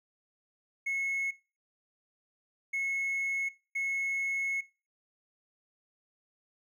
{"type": "tone bursts at uneven times", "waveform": "triangle", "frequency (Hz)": 2184, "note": "C#7", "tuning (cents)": -26, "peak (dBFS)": -27, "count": 3, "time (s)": [[0.86, 1.31], [2.73, 3.49], [3.75, 4.61]], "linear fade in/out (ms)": 10, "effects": ["noise-tail reverb RT60 0.3 s tail -19 dB re dry", "tanh soft clip ceiling -24 dBFS"]}